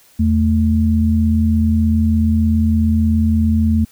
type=tone pair together; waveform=sine; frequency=82.5 / 220.8 Hz; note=E2 / A3; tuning=+2 / +6 cents; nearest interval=octave + perfect fourth; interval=1704 cents; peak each=-14 dBFS; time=0.19-3.85 s; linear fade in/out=10 ms; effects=white hiss -50 dBFS RMS until 3.91 s